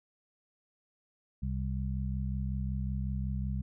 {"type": "harmonic tone", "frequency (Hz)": 65.41, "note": "C2", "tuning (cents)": 0, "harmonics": [1, 2, 3], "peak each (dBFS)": [-33, -36, -38], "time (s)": [1.42, 3.62], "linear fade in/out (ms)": 10, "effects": []}